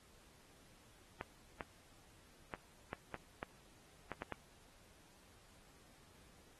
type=clicks; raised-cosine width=0.5 ms; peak=-27 dBFS; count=9; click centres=1.211 / 1.608 / 2.538 / 2.931 / 3.143 / 3.429 / 4.117 / 4.221 / 4.323 s; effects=pink hiss -66 dBFS RMS until 6.59 s + AAC 32 kbps